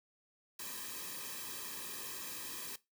white noise with comb filter, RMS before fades -44 dBFS, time 0.59-2.76 s, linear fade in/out 5 ms, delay 1.4 ms, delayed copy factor -0.9, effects noise-tail reverb RT60 0.2 s tail -18 dB re dry

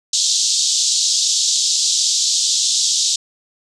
white band-pass noise, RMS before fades -17 dBFS, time 0.13-3.16 s, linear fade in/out 5 ms, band 3500 to 7500 Hz, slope 48 dB/octave, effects none

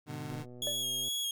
25% pulse chord, G# diminished, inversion none, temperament just, 103.83 / 124.59 / 149.51 Hz, G#2 / B2 / D3, 0 / +16 / +31 cents, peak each -43 / -39 / -37 dBFS, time 0.06-0.46 s, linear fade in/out 50 ms
click train, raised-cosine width 2 ms, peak -37 dBFS, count 96, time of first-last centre 0.31-1.082 s, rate 123 Hz
sawtooth tone with vibrato, 3301 Hz, G#7, 11 cents flat, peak -29 dBFS, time 0.62-1.31 s, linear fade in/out 2 ms, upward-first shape square, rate 2.4 Hz, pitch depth 20 cents each way
triangle tone with exponential decay, 584 Hz, D5, 10 cents flat, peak -30 dBFS, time 0.67-0.83 s, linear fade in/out 0 ms, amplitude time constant 34 ms
effects none

